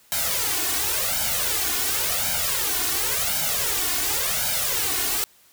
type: noise with flanger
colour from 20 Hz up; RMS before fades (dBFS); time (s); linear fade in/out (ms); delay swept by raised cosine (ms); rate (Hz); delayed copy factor
white; -24; 0.12-5.24; 0; 1.3 to 2.8; 0.92; +0.95
effects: white hiss -56 dBFS RMS until 5.52 s